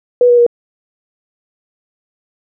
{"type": "tone with pitch steps", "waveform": "sine", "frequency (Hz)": [490, 483, 476.1], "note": ["B4", "B4", "A#4"], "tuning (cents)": [-14, -39, 37], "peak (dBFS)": -5, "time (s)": [0.21, 0.465], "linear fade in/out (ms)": 2, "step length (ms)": 85, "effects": []}